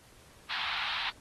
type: band-pass noise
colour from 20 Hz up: white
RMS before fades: -35 dBFS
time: 0.49-1.11 s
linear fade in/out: 20 ms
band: 780 to 4100 Hz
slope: 48 dB/octave
effects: pink hiss -58 dBFS RMS until 1.2 s + AAC 32 kbps